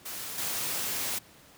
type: noise with level steps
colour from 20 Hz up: white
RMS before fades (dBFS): -38 / -32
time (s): 0.05-1.19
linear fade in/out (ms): 10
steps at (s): 0.38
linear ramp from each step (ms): 2
effects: pink hiss -55 dBFS RMS until 1.57 s + high-pass 80 Hz 12 dB/octave